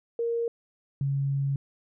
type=tone pair in turn; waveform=sine; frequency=466.2 / 138.6 Hz; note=A#4 / C#3; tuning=0 / 0 cents; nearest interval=octave + major sixth; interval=2100 cents; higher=first; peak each=-25 / -24 dBFS; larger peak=second; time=0.19-0.48 / 1.01-1.56 s; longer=second; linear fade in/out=2 ms; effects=none